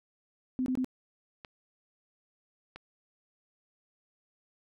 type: tone bursts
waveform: sine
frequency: 256.1 Hz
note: C4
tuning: 37 cents flat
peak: -27 dBFS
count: 3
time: 0.59-0.845 s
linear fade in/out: 0 ms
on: 71 ms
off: 21 ms
type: clicks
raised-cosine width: 0.3 ms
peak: -28 dBFS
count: 2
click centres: 1.448 / 2.76 s
effects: none